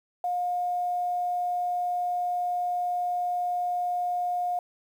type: tone with quantisation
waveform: sine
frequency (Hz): 713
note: F5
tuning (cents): +36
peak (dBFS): -25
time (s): 0.24-4.59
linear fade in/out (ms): 2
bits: 9
effects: none